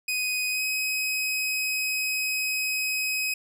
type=tone with pitch glide; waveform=sawtooth; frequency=2501 to 2532 Hz; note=D#7 to D#7; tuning=+8 to +30 cents; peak=-22 dBFS; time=0.08-3.34 s; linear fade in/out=5 ms; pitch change=+22 cents; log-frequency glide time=0.51-0.62 s; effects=none